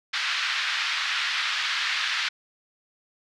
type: band-pass noise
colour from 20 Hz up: pink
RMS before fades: -27 dBFS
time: 0.13-2.29 s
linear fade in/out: 10 ms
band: 1400 to 4500 Hz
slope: 24 dB/octave
effects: none